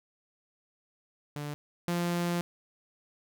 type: tone pair in turn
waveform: sawtooth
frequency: 146.83 / 173.46 Hz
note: D3 / F3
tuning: 0 / -11 cents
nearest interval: minor third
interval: 289 cents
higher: second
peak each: -31 / -24 dBFS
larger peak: second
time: 1.36-1.54 / 1.88-2.41 s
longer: second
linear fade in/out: 0 ms
effects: none